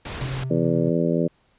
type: noise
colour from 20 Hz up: pink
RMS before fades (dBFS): -32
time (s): 0.05-0.44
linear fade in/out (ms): 5
type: tone with tremolo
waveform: triangle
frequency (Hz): 130.81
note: C3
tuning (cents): 0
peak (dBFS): -23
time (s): 0.21-0.9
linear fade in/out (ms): 10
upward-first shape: sine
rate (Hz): 9.3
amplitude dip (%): 30
type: harmonic tone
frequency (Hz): 83.7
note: E2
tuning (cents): +27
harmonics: 2 / 3 / 4 / 5 / 6 / 7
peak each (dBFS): -23 / -25 / -26 / -27 / -28 / -28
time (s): 0.5-1.28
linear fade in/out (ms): 10
effects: pink hiss -63 dBFS RMS until 1.58 s + resampled to 8000 Hz